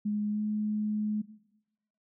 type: tone with pitch glide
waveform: sine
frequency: 209 to 211.9 Hz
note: G#3 to G#3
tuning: +11 to +35 cents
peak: -27 dBFS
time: 0.05-1.22 s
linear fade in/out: 10 ms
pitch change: +24 cents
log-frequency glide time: 0.31-0.41 s
effects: noise-tail reverb RT60 0.9 s tail -17 dB re dry